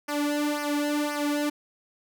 sawtooth tone with flanger, 293.7 Hz, D4, in tune, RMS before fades -27 dBFS, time 0.08-1.5 s, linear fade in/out 10 ms, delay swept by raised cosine 0.26 to 2.56 ms, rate 1.9 Hz, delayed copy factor -0.8, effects none

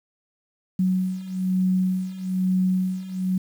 sine beating tone pair, 185 / 186.1 Hz, F#3 / F#3, 0 / +10 cents, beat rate 1.1 Hz, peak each -25 / -22 dBFS, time 0.79-3.38 s, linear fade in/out 5 ms, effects 8-bit

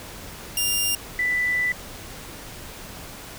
10% pulse / sine tone pair in turn, 2800 / 1984.2 Hz, F7 / B6, +4 / +8 cents, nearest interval tritone, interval 596 cents, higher first, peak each -12 / -20 dBFS, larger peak first, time 0.57-0.95 / 1.19-1.72 s, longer second, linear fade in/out 2 ms, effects pink hiss -39 dBFS RMS until 3.38 s

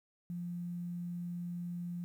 sine tone with quantisation, 174.61 Hz, F3, in tune, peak -37 dBFS, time 0.3-2.04 s, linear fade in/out 0 ms, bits 11, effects none

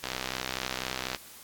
click train, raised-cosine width 0.2 ms, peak -13 dBFS, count 72, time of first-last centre 0.04-1.148 s, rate 64.1 Hz, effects white hiss -49 dBFS RMS until 1.43 s + AAC 64 kbps

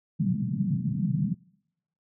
pink band-pass noise, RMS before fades -27 dBFS, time 0.19-1.35 s, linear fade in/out 10 ms, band 130 to 210 Hz, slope 48 dB/octave, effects noise-tail reverb RT60 0.8 s tail -25 dB re dry

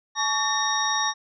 sine tone cluster, 862 / 1130 / 1811 / 3756 / 5620 Hz, A5 / C#6 / A6 / A#7 / F8, -36 / +33 / +49 / +12 / +10 cents, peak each -28 dBFS, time 0.15-1.14 s, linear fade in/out 50 ms, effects none

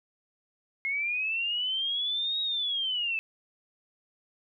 sine linear two-way sweep, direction up then down, 2150 to 3808 to 2604 Hz, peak -27 dBFS, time 0.85-3.19 s, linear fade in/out 0 ms, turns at 2.41 s, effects none

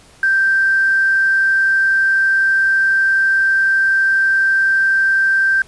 sine tone with quantisation, 1568 Hz, G6, in tune, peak -11 dBFS, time 0.23-5.62 s, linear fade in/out 2 ms, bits 6, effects pink hiss -46 dBFS RMS until 5.67 s + resampled to 24000 Hz

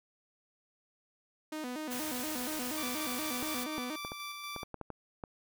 sawtooth tone with vibrato, 277.2 Hz, C#4, in tune, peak -33 dBFS, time 1.52-3.96 s, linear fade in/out 5 ms, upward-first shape square, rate 4.2 Hz, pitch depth 190 cents each way
white noise, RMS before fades -40 dBFS, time 1.9-3.65 s, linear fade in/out 20 ms
15% pulse tone with tremolo, 1168 Hz, D6, 10 cents flat, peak -33 dBFS, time 2.77-4.64 s, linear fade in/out 10 ms, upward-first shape square, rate 4.2 Hz, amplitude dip 30%
clicks, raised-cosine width 1 ms, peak -26 dBFS, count 10, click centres 3.428 / 3.781 / 4.049 / 4.119 / 4.563 / 4.632 / 4.743 / 4.813 / 4.903 / 5.238 s
effects none

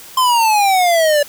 square exponential sweep, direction down, 1046.5 to 574 Hz, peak -11 dBFS, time 0.17-1.23 s, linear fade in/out 5 ms, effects white hiss -37 dBFS RMS until 1.28 s

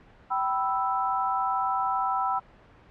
sine chord, E minor, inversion first, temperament equal with one note detuned, 774.5 / 987.8 / 1318.5 Hz, G5 / B5 / E6, -21 / 0 / 0 cents, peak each -28 dBFS, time 0.3-2.4 s, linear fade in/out 20 ms, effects pink hiss -54 dBFS RMS until 2.9 s + low-pass 2000 Hz 12 dB/octave

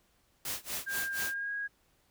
white noise with tremolo, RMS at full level -35 dBFS, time 0.45-1.34 s, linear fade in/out 2 ms, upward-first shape sine, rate 4.2 Hz, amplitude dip 95%
sine tone with pitch glide, 1600 to 1645 Hz, G6 to G#6, +35 to -17 cents, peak -33 dBFS, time 0.86-1.68 s, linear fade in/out 20 ms, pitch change +48 cents, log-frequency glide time 1.27-1.52 s
effects pink hiss -70 dBFS RMS until 2.1 s

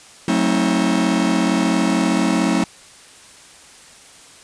45% pulse chord, F# diminished seventh, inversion none, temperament just, 185 / 222 / 266.4 / 319.7 Hz, F#3 / A3 / C4 / Eb4, 0 / +16 / +31 / +47 cents, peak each -21 dBFS, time 0.28-2.64 s, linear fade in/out 2 ms, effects white hiss -44 dBFS RMS until 4.43 s + resampled to 22050 Hz

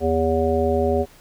harmonic tone, 81 Hz, E2, 30 cents flat, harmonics 1 / 3 / 5 / 7 / 9, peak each -24 / -25 / -21 / -23 / -26 dBFS, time 0-1.06 s, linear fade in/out 50 ms, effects pink hiss -50 dBFS RMS until 1.2 s

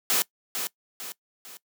white noise with echo, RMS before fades -23 dBFS, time 0.1-0.22 s, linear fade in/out 0 ms, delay 450 ms, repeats 3, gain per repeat -7 dB, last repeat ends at 1.57 s, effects noise-tail reverb RT60 0.1 s tail -21 dB re dry + high-pass 200 Hz 12 dB/octave

